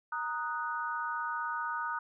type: chord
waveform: sine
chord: D# minor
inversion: second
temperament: equal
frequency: 932.3 / 1244.5 / 1480 Hz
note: A#5 / D#6 / F#6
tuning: 0 / 0 / 0 cents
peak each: -37 / -36 / -37 dBFS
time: 0.12-1.99 s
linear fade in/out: 5 ms
effects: none